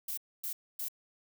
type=noise bursts; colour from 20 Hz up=violet; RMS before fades=-37 dBFS; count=3; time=0.08-0.885 s; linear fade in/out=5 ms; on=95 ms; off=260 ms; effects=none